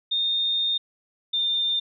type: tone pair in turn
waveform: sine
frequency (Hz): 3657 / 3607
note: A#7 / A7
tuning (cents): -34 / +42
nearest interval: unison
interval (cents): 24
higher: first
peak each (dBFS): -21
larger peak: neither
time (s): 0.11-0.78 / 1.33-1.8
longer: first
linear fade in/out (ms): 10
effects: none